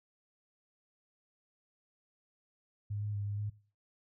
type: tone with pitch steps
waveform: sine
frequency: 103.1 / 104.5 / 101.6 / 102.3 / 104.5 Hz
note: G#2 / G#2 / G#2 / G#2 / G#2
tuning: -12 / +11 / -38 / -26 / +11 cents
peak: -34 dBFS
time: 2.9-3.5 s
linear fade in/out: 10 ms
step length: 120 ms
effects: noise-tail reverb RT60 0.4 s tail -19 dB re dry